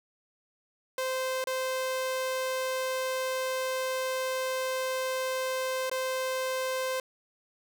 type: tone with dropouts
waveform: sawtooth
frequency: 519 Hz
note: C5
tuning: 14 cents flat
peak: -25 dBFS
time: 0.98-7 s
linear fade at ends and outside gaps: 2 ms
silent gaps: 1.441-1.471 / 5.897-5.914 s
effects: none